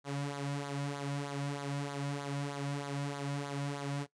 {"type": "tone with flanger", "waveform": "sawtooth", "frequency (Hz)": 141.6, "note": "C#3", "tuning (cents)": 37, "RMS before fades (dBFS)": -37, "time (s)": [0.04, 4.07], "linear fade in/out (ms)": 50, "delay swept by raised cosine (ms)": [0.36, 2.56], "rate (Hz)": 3.2, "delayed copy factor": -0.65, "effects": ["noise-tail reverb RT60 0.1 s tail -19 dB re dry", "resampled to 22050 Hz"]}